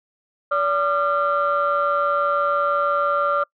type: tone cluster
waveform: sine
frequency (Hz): 575 / 1199 / 1373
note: D5 / D6 / F6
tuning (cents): -37 / +36 / -30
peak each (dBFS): -21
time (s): 0.51-3.44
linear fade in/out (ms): 10
effects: noise-tail reverb RT60 0.1 s tail -26 dB re dry + tanh soft clip ceiling -10 dBFS